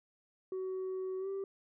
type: tone with pitch glide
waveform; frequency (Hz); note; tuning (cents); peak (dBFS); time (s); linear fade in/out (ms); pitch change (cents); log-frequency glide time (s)
sine; 375.6 to 390.2; F#4 to G4; +26 to -8; -33; 0.52-1.44; 2; +66; 1.19-1.28
effects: tanh soft clip ceiling -34 dBFS